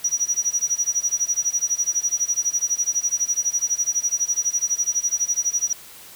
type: tone with tremolo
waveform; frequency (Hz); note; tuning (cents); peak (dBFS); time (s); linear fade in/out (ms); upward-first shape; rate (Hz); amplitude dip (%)
sine; 5810; F#8; -32; -16; 0.04-5.73; 5; sine; 12; 95
effects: white hiss -43 dBFS RMS until 6.15 s